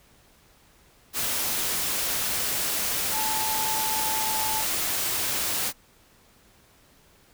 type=tone in noise; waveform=sine; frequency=874 Hz; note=A5; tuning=12 cents flat; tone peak=-29 dBFS; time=3.11-4.65 s; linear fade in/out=50 ms; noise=white; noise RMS=-27 dBFS; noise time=1.13-5.73 s; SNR=-5 dB; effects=pink hiss -58 dBFS RMS until 7.33 s